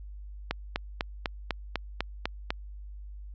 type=click train; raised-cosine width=0.3 ms; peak=-12 dBFS; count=9; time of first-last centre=0.51-2.505 s; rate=4.01 Hz; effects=added 50 Hz sine -40 dBFS peak until 3.34 s + resampled to 16000 Hz